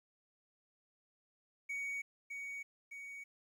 triangle tone with echo, 2243 Hz, C#7, 20 cents sharp, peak -36 dBFS, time 1.69-2.02 s, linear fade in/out 10 ms, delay 610 ms, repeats 2, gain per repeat -4 dB, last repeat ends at 3.24 s, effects 12-bit

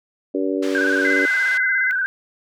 harmonic tone, 95.5 Hz, G2, 45 cents flat, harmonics 3 / 4 / 5 / 6, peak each -22 / -24 / -26 / -28 dBFS, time 0.34-1.26 s, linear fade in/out 10 ms
pink band-pass noise, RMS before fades -35 dBFS, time 0.62-1.58 s, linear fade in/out 10 ms, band 1100 to 5400 Hz, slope 12 dB/octave
sine tone with vibrato, 1545 Hz, G6, 26 cents flat, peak -18 dBFS, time 0.75-2.06 s, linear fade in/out 0 ms, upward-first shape square, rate 17 Hz, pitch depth 54 cents each way
sine tone, 2045 Hz, C7, 40 cents flat, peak -20 dBFS, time 1.05-1.91 s, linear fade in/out 0 ms
effects none

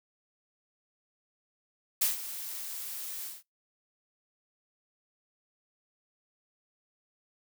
blue noise with ADSR envelope, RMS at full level -25 dBFS, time 2.01-3.43 s, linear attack 10 ms, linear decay 140 ms, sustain -14 dB, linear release 180 ms, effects noise-tail reverb RT60 0.2 s tail -26 dB re dry

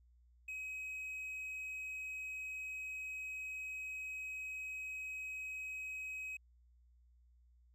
triangle tone, 2539 Hz, D#7, 34 cents sharp, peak -40 dBFS, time 0.48-6.37 s, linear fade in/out 5 ms, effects added 60 Hz sine -64 dBFS peak until 7.74 s

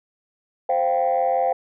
sine chord, C suspended fourth, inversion none, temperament equal, 523.3 / 698.5 / 784 Hz, C5 / F5 / G5, 0 / 0 / 0 cents, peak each -21 dBFS, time 0.69-1.53 s, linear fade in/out 5 ms, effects tanh soft clip ceiling -12 dBFS

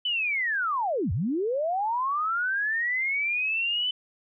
sine linear two-way sweep, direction down then up, 3033 to 75.4 to 3033 Hz, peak -24 dBFS, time 0.05-3.91 s, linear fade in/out 5 ms, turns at 1.12 s, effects none

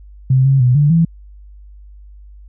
sine tone with pitch steps, 130.9 / 135.6 / 124.6 / 146.4 / 165.8 Hz, C3 / C#3 / B2 / D3 / E3, +1 / -38 / +16 / -5 / +10 cents, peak -8 dBFS, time 0.3-1.05 s, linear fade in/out 5 ms, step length 150 ms, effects added 50 Hz sine -36 dBFS peak until 2.48 s

